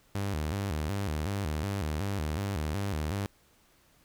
sawtooth tone with vibrato, 87.31 Hz, F2, in tune, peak -26 dBFS, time 0.15-3.26 s, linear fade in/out 0 ms, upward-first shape square, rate 2.7 Hz, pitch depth 230 cents each way, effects pink hiss -64 dBFS RMS until 4.04 s

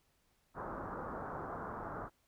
white low-pass noise, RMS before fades -43 dBFS, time 0.54-2.1 s, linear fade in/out 50 ms, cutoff 1400 Hz, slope 48 dB/octave, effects pink hiss -75 dBFS RMS until 2.27 s

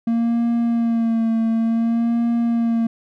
triangle tone with vibrato, 230 Hz, A#3, 23 cents flat, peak -14 dBFS, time 0.07-2.87 s, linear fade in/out 5 ms, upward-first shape sine, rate 0.56 Hz, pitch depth 33 cents each way, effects none

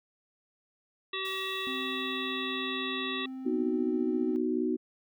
harmonic tone, 381.9 Hz, G4, 45 cents flat, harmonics 1 / 3 / 5 / 7 / 9 / 10, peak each -39 / -39 / -39 / -39 / -39 / -39 dBFS, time 1.13-3.26 s, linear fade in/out 5 ms
white noise with exponential decay, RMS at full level -49 dBFS, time 1.25-3.88 s, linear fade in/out 0 ms, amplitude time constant 570 ms
triangle tone, 261.6 Hz, C4, in tune, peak -35 dBFS, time 1.67-4.36 s, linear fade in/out 0 ms
sine chord, B major, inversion none, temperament equal, 246.9 / 311.1 / 370 Hz, B3 / D#4 / F#4, 0 / 0 / 0 cents, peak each -31 dBFS, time 3.45-4.77 s, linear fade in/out 20 ms
effects none

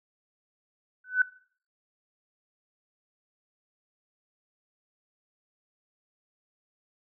sine tone with exponential growth, 1503 Hz, F#6, 27 cents sharp, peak -15 dBFS, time 1.04-1.22 s, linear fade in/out 5 ms, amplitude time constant 37 ms, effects noise-tail reverb RT60 0.5 s tail -20 dB re dry

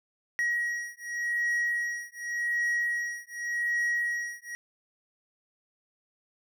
triangle beating tone pair, 1902 / 1902.87 Hz, A#6 / A#6, +34 / +35 cents, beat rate 0.87 Hz, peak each -29 dBFS, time 0.39-4.55 s, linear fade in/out 0 ms, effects none

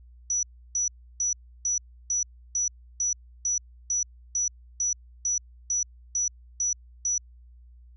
sine tone bursts, 5900 Hz, F#8, 6 cents flat, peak -23 dBFS, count 16, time 0.3-7.18 s, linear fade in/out 2 ms, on 130 ms, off 320 ms, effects added 60 Hz sine -48 dBFS peak until 7.96 s

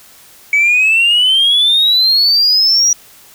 sine exponential sweep, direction up, 2263 to 5820 Hz, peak -6 dBFS, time 0.53-2.93 s, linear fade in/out 2 ms, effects tanh soft clip ceiling -5 dBFS + white hiss -42 dBFS RMS until 3.34 s

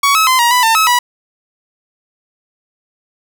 sawtooth tone with pitch steps, 1123 / 1290 / 1032 / 948 / 992 / 899 / 1290 / 976 Hz, C#6 / E6 / C6 / A#5 / B5 / A5 / E6 / B5, +22 / -38 / -24 / +29 / +7 / +37 / -38 / -21 cents, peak -5 dBFS, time 0.03-0.99 s, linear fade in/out 5 ms, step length 120 ms, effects none

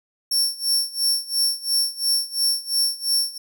sawtooth tone with tremolo, 5450 Hz, F8, 43 cents flat, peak -14 dBFS, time 0.31-3.38 s, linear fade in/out 5 ms, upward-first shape sine, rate 2.9 Hz, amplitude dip 90%, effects none

